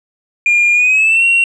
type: tone with pitch glide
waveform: sine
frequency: 2412 to 2739 Hz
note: D7 to F7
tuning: +46 to -34 cents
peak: -6 dBFS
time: 0.46-1.44 s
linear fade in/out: 2 ms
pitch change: +220 cents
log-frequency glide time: 0.73-1.24 s
effects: tanh soft clip ceiling -6 dBFS